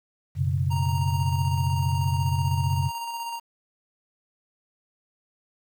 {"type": "chord", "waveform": "sine", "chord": "F# suspended fourth", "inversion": "none", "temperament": "equal", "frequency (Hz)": [92.5, 123.47, 138.59], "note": ["F#2", "B2", "C#3"], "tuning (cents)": [0, 0, 0], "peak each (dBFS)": [-25, -29, -25], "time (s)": [0.35, 2.91], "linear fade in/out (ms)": 50}
{"type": "tone with tremolo", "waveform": "square", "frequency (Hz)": 932.3, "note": "A#5", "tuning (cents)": 0, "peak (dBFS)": -30, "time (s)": [0.7, 3.4], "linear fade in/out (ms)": 20, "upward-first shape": "square", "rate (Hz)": 16, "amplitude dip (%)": 30}
{"effects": ["9-bit"]}